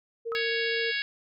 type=tone with vibrato; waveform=sine; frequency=460 Hz; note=A#4; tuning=23 cents flat; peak=-30 dBFS; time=0.25-0.92 s; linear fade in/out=20 ms; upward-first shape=triangle; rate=15 Hz; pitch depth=8 cents each way
type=tone with exponential decay; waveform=sine; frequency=1280 Hz; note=D#6; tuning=49 cents sharp; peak=-30 dBFS; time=0.32-0.47 s; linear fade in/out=0 ms; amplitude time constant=31 ms
type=harmonic tone; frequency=556 Hz; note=C#5; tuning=5 cents sharp; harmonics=3 / 4 / 5 / 6 / 7 / 8 / 9; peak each=-31 / -33 / -35 / -37 / -38 / -39 / -40 dBFS; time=0.35-1.02 s; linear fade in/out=0 ms
effects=none